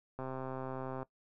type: click train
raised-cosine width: 1 ms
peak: -27 dBFS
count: 111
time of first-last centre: 0.19-1.03 s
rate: 131 Hz
effects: noise-tail reverb RT60 0.1 s tail -20 dB re dry